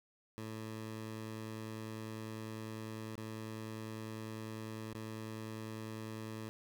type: tone with dropouts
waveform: 15% pulse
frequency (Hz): 110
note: A2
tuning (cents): 0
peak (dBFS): -36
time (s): 0.38-6.49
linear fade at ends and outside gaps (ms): 0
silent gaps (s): 3.154-3.178 / 4.933-4.948
effects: none